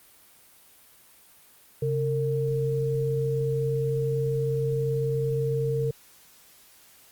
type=tone pair together; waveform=sine; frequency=135.81 / 456.4 Hz; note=C#3 / A#4; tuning=-35 / -37 cents; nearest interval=octave + major sixth; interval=2098 cents; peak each=-26 dBFS; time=1.82-5.91 s; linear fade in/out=5 ms; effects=white hiss -55 dBFS RMS until 7.11 s + Opus 32 kbps